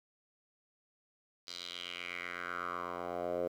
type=tone with band-pass filter sweep; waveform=10% pulse; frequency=88 Hz; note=F2; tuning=14 cents sharp; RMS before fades=-40 dBFS; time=1.47-3.48 s; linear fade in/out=10 ms; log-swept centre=4600 to 520 Hz; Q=3.7; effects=11-bit